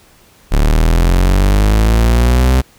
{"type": "linear sweep", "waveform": "40% pulse", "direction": "up", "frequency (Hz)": [35.38, 65.41], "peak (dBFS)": -7, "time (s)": [0.51, 2.62], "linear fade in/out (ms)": 20, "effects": ["pink hiss -47 dBFS RMS until 2.78 s"]}